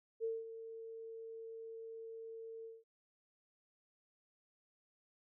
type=tone with ADSR envelope; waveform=sine; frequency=451.6 Hz; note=A4; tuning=45 cents sharp; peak=-34 dBFS; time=0.2-2.84 s; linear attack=40 ms; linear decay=200 ms; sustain=-12 dB; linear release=190 ms; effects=none